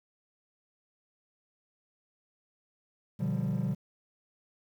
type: chord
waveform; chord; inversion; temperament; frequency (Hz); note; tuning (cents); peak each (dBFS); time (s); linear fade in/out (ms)
triangle; G dominant seventh; first; just; 122.5 / 147 / 176.4 / 196; B2 / D3 / F3 / G3; -14 / +2 / +18 / 0; -31; 3.19-3.75; 20
effects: tanh soft clip ceiling -21 dBFS + 10-bit